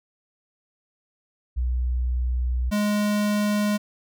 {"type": "tone pair in turn", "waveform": ["sine", "square"], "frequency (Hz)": [61.8, 207.9], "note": ["B1", "G#3"], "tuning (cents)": [2, 2], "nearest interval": "octave + major sixth", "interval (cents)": 2100, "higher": "second", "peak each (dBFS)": -21, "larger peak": "neither", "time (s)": [[1.56, 2.71], [2.71, 3.78]], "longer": "first", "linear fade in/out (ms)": 20, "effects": []}